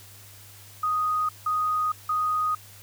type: tone bursts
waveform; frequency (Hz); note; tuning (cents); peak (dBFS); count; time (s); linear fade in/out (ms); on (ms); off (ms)
sine; 1244.5; D#6; 0; -22; 3; 0.83-2.55; 5; 460; 170
effects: added 100 Hz sine -50 dBFS peak until 2.82 s + white hiss -49 dBFS RMS until 2.82 s